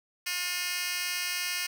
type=tone with high-pass filter; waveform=10% pulse; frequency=357.3 Hz; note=F4; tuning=40 cents sharp; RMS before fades=-32 dBFS; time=0.26-1.67 s; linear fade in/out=10 ms; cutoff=2900 Hz; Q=1.5; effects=none